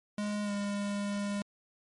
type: tone with pitch glide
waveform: square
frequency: 207.7 to 202.8 Hz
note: G#3 to G#3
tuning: 0 to -41 cents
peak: -32 dBFS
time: 0.18-1.42 s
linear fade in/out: 2 ms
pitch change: -41 cents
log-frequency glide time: 0.43-0.52 s
effects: MP3 48 kbps